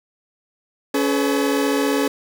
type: tone cluster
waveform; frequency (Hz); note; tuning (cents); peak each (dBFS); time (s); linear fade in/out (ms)
40% pulse; 279.5 / 429.3 / 505; C#4 / A4 / B4; +14 / -43 / +39; -19 / -21 / -25; 0.94-2.08; 5
effects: none